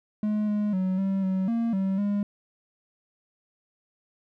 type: tone with pitch steps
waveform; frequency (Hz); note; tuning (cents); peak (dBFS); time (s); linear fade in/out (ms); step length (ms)
triangle; 211.5 / 208.7 / 186.7 / 193.6 / 188.7 / 231.3 / 192.2 / 203.6; G#3 / G#3 / F#3 / G3 / F#3 / A#3 / G3 / G#3; +32 / +9 / +16 / -21 / +34 / -13 / -34 / -34; -21; 0.23-2.23; 2; 250
effects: none